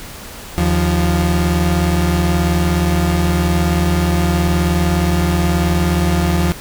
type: tone pair together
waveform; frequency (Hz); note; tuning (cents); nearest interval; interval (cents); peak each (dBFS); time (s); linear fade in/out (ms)
35% pulse; 77.78 / 174.61; D#2 / F3; 0 / 0; octave + major second; 1400; -14; 0.58-6.52; 0
effects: pink hiss -33 dBFS RMS until 6.6 s